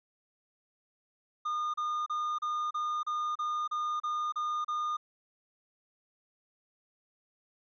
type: tone bursts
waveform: triangle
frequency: 1218 Hz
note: D#6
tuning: 37 cents flat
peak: -28 dBFS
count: 11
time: 1.45-4.97 s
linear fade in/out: 10 ms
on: 290 ms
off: 33 ms
effects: resampled to 16000 Hz